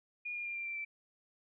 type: tone with pitch steps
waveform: sine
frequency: 2436 / 2415 / 2394 / 2373 / 2353 / 2333 Hz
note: D#7 / D7 / D7 / D7 / D7 / D7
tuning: -37 / +48 / +33 / +17 / +3 / -12 cents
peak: -37 dBFS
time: 0.25-0.85 s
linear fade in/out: 10 ms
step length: 100 ms
effects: none